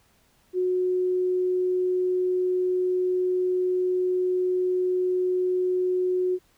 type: tone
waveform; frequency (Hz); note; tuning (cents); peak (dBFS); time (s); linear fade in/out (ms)
sine; 365.6; F#4; -21; -21; 0.53-6.39; 50
effects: pink hiss -63 dBFS RMS until 6.57 s